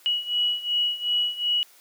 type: beating tone pair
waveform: sine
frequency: 2924 / 2926.7 Hz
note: F#7 / F#7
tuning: -21 / -20 cents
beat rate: 2.7 Hz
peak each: -24 / -27 dBFS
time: 0.06-1.63 s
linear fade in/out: 0 ms
effects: white hiss -54 dBFS RMS until 1.8 s + high-pass 400 Hz 12 dB/octave